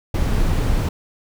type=noise; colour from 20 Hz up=brown; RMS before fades=-18 dBFS; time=0.14-0.89 s; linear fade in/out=5 ms; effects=none